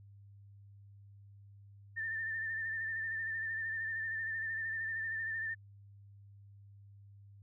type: tone with vibrato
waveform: sine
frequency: 1793 Hz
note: A6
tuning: 32 cents sharp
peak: -35 dBFS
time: 1.96-5.55 s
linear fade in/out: 20 ms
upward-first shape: sine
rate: 13 Hz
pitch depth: 37 cents each way
effects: added 100 Hz sine -54 dBFS peak until 7.42 s